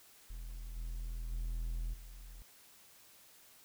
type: tone with level steps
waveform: triangle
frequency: 41.2 Hz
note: E1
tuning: in tune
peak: -40 / -36 / -33 / -46 dBFS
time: 0.3-2.42 s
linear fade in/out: 0 ms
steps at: 0.76 / 1.31 / 1.93 s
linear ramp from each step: 10 ms
effects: white hiss -61 dBFS RMS until 3.64 s